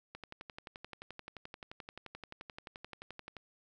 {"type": "click train", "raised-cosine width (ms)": 0.3, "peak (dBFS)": -29, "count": 38, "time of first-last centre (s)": [0.15, 3.367], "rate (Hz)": 11.5, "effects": []}